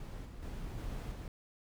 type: noise with level steps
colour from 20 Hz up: brown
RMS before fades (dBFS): -44 / -48 / -42 / -40 / -43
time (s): 0-1.28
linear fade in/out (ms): 2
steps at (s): 0.25 / 0.42 / 0.77 / 1.11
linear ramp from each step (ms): 10
effects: none